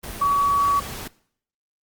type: tone in noise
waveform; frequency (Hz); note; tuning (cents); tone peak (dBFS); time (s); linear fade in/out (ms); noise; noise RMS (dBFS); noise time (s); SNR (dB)
sine; 1133; C#6; +37; -16; 0.21-0.8; 10; pink; -34; 0.03-1.08; +15
effects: noise-tail reverb RT60 0.6 s tail -20 dB re dry + Opus 24 kbps